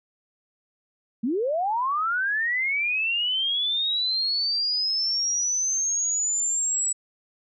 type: linear sweep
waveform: sine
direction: up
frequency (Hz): 207.7 to 7880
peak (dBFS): -22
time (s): 1.23-6.93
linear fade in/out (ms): 10
effects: none